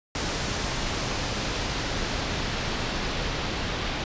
pink noise with low-pass filter sweep, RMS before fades -29 dBFS, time 0.15-4.04 s, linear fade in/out 2 ms, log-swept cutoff 6500 to 4000 Hz, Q 1.1, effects resampled to 16000 Hz

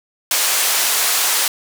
white band-pass noise, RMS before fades -17 dBFS, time 0.31-1.48 s, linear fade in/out 2 ms, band 610 to 13000 Hz, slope 12 dB/octave, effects none

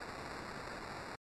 white noise with sample-and-hold, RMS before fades -45 dBFS, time 0-1.16 s, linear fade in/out 10 ms, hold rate 3150 Hz, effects low-pass 7000 Hz 12 dB/octave + MP3 96 kbps

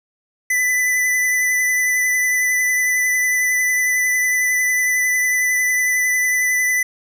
square tone with vibrato, 1997 Hz, B6, 19 cents sharp, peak -16 dBFS, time 0.5-6.83 s, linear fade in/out 5 ms, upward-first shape triangle, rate 11 Hz, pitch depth 19 cents each way, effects none

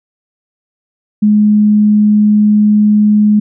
sine tone, 210.1 Hz, G#3, 20 cents sharp, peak -5 dBFS, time 1.22-3.4 s, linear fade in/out 10 ms, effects none

